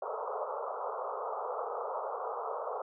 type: band-pass noise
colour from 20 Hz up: pink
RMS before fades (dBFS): -37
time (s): 0.02-2.82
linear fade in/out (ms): 5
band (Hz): 430 to 1300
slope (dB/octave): 96
effects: none